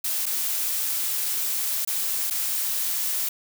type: noise with dropouts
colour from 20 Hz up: blue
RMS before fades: -26 dBFS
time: 0.04-3.29 s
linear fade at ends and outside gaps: 5 ms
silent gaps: 0.258-0.263 / 1.85-1.874 / 2.301-2.307 s
effects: none